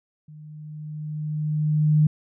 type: tone with level ramp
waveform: sine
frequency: 152.3 Hz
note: D#3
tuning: 37 cents flat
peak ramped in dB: -41 to -13 dBFS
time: 0.28-2.07 s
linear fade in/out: 5 ms
effects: none